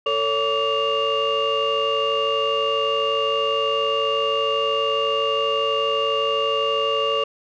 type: tone cluster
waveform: sine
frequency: 448.8 / 561 / 1151 / 2804 Hz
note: A4 / C#5 / D6 / F7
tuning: +34 / +21 / -35 / +6 cents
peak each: -23 dBFS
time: 0.06-7.24 s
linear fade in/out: 5 ms
effects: tanh soft clip ceiling -13 dBFS